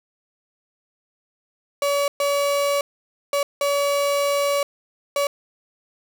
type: tone bursts at uneven times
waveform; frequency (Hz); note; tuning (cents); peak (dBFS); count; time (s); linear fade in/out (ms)
35% pulse; 568; C#5; +42; -17; 5; 1.82-2.08 / 2.2-2.81 / 3.33-3.43 / 3.61-4.63 / 5.16-5.27; 2
effects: none